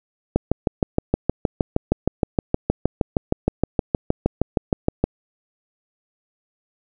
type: click train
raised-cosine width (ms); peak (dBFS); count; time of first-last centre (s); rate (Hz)
2; -3; 31; 0.36-5.04; 6.41
effects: none